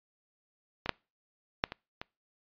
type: clicks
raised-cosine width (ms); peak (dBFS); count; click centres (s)
0.3; -18 / -10 / -9 / -22 / -22; 5; 0.86 / 0.893 / 1.639 / 1.721 / 2.015
effects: noise-tail reverb RT60 0.3 s tail -26 dB re dry + resampled to 11025 Hz